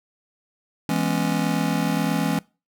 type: chord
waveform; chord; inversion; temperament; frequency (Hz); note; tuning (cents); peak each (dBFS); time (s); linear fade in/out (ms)
square; C# minor seventh; first; just; 166.31 / 207.9 / 249.5 / 277.2; E3 / G#3 / B3 / C#4; +16 / +2 / +18 / 0; -26 / -27 / -29 / -27; 0.89-2.39; 2
effects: noise-tail reverb RT60 0.3 s tail -23 dB re dry